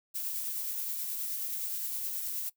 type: noise with tremolo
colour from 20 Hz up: violet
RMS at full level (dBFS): -34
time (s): 0.14-2.5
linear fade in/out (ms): 20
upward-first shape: triangle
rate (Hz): 9.5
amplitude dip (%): 30
effects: noise-tail reverb RT60 0.1 s tail -19 dB re dry

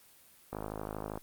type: click train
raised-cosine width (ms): 1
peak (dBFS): -23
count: 35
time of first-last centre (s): 0.53-1.175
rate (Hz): 52.7
effects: white hiss -60 dBFS RMS until 1.22 s + Opus 32 kbps

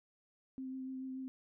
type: tone with vibrato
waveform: sine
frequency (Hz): 261.6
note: C4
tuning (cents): 0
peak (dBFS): -40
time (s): 0.58-1.28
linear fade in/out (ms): 0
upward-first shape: sine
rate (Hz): 6.9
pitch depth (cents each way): 14
effects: none

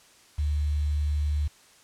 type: tone with quantisation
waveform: sine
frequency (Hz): 74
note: D2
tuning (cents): +14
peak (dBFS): -23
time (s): 0.38-1.48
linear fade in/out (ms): 10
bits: 8
effects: white hiss -56 dBFS RMS until 1.83 s + low-pass 9000 Hz 12 dB/octave

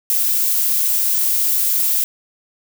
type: noise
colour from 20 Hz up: violet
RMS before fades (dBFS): -17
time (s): 0.1-2.04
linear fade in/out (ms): 0
effects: none

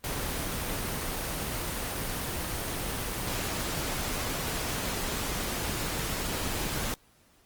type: noise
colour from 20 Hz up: pink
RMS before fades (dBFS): -32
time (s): 0.04-6.94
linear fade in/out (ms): 0
effects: pink hiss -63 dBFS RMS until 7.45 s + Opus 24 kbps

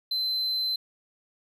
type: tone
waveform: triangle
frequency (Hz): 4070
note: C8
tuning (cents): -49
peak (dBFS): -24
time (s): 0.11-0.76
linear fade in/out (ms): 5
effects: none

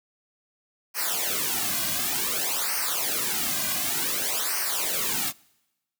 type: noise with flanger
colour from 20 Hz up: white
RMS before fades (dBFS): -27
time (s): 0.94-5.33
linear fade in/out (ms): 50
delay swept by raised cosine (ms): 0.27 to 2.27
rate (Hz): 0.55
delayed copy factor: -0.95
effects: noise-tail reverb RT60 1.0 s tail -25 dB re dry

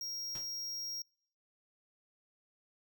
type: tone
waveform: square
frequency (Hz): 5600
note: F8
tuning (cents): +4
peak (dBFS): -39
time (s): 0.01-1.02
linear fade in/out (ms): 2
type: noise with exponential decay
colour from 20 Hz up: pink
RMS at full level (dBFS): -46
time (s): 0.35-0.53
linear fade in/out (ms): 2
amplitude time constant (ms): 39
effects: noise-tail reverb RT60 0.5 s tail -24 dB re dry

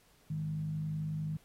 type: tone with frequency modulation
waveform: sine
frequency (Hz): 155.56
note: D#3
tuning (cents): 0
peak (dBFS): -33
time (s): 0.3-1.37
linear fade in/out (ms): 5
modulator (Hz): 51.2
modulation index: 0.44
effects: pink hiss -66 dBFS RMS until 1.44 s + AAC 48 kbps

